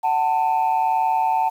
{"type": "tone pair together", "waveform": "sine", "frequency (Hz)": [748.4, 890], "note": ["F#5", "A5"], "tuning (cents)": [20, 20], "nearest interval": "minor third", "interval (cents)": 300, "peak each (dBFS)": [-19, -17], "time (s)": [0.03, 1.5], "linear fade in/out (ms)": 20, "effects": ["tanh soft clip ceiling -13 dBFS", "8-bit"]}